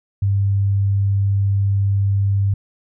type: tone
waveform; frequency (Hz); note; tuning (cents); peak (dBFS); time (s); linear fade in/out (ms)
sine; 99.2; G2; +21; -14; 0.22-2.54; 5
effects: none